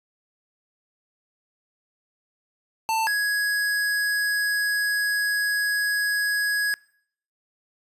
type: tone pair in turn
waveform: square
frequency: 890 / 1666.6 Hz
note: A5 / G#6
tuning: +20 / +6 cents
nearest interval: major seventh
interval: 1086 cents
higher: second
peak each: -22 dBFS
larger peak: neither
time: 2.89-3.07 / 3.07-6.74 s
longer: second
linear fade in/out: 0 ms
effects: noise-tail reverb RT60 0.6 s tail -23 dB re dry + resampled to 32000 Hz